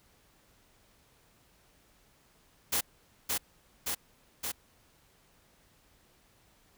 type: noise with echo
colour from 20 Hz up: white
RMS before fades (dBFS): -29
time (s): 2.72-2.81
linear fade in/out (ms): 10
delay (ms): 570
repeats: 3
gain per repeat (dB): -2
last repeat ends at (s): 4.52
effects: pink hiss -65 dBFS RMS until 6.77 s